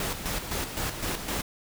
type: noise with tremolo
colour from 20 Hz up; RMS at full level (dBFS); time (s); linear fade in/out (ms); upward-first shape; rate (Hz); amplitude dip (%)
pink; -30; 0-1.42; 2; square; 3.9; 55
effects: none